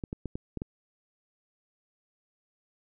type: clicks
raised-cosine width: 3 ms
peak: -21 dBFS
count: 6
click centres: 0.038 / 0.129 / 0.257 / 0.355 / 0.573 / 0.619 s
effects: none